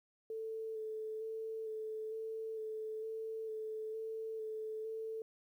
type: tone with vibrato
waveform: sine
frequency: 440 Hz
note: A4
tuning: in tune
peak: -39 dBFS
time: 0.3-5.22 s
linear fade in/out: 2 ms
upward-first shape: square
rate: 1.1 Hz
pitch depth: 14 cents each way
effects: 12-bit